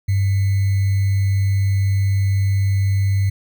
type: tone with sample-and-hold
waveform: sine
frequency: 98 Hz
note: G2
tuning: in tune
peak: -14 dBFS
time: 0.08-3.3 s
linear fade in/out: 10 ms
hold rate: 2100 Hz
effects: none